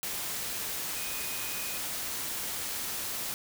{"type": "tone in noise", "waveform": "sine", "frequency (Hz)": 2489, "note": "D#7", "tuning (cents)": 0, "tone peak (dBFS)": -43, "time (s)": [0.96, 1.78], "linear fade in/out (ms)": 0, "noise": "white", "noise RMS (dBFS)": -35, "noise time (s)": [0.03, 3.34], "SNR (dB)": -11, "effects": []}